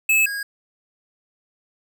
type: tone pair in turn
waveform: square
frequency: 2600 / 1637.9 Hz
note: E7 / G#6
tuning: -24 / -24 cents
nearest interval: minor sixth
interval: 800 cents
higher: first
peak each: -15 / -26 dBFS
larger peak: first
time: 0.09-0.26 / 0.26-0.43 s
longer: neither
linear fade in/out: 5 ms
effects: none